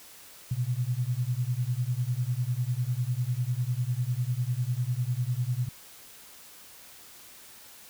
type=beating tone pair; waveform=sine; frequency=118.8 / 128.8 Hz; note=A#2 / C3; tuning=+33 / -27 cents; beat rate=10 Hz; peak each=-29 dBFS; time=0.51-5.69 s; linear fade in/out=5 ms; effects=white hiss -50 dBFS RMS until 7.89 s